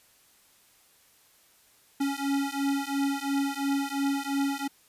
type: beating tone pair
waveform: square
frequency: 276.5 / 279.4 Hz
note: C#4 / C#4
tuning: -4 / +14 cents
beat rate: 2.9 Hz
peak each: -30 dBFS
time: 2-4.68 s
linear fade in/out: 10 ms
effects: white hiss -61 dBFS RMS until 4.88 s + resampled to 32000 Hz